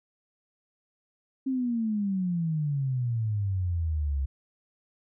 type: exponential sweep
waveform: sine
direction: down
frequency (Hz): 269.7 to 66.5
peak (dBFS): -25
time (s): 1.46-4.26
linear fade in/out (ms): 10
effects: none